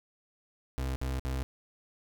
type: tone bursts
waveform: 35% pulse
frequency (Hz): 65.41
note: C2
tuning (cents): 0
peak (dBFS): -29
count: 3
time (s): 0.78-1.43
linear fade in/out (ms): 0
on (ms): 180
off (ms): 55
effects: none